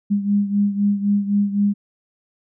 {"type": "beating tone pair", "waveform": "sine", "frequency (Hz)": [202, 205.9], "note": ["G#3", "G#3"], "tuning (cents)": [-48, -15], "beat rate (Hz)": 3.9, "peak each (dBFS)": [-17, -22], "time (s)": [0.1, 1.74], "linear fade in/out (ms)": 20, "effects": []}